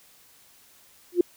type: tone with exponential growth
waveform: sine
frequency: 352.2 Hz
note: F4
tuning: 15 cents sharp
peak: -11 dBFS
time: 1.12-1.21 s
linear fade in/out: 5 ms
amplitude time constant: 18 ms
effects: white hiss -56 dBFS RMS until 1.36 s